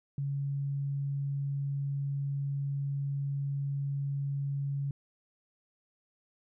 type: tone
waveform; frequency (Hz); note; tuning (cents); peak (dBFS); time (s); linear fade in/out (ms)
sine; 140; C#3; +18; -30; 0.18-4.91; 2
effects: none